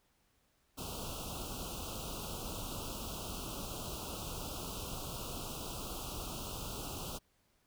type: band-stop noise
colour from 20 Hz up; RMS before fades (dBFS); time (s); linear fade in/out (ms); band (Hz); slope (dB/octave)
pink; -42; 0.77-7.19; 20; 1400 to 2600; 96
effects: pink hiss -74 dBFS RMS until 7.66 s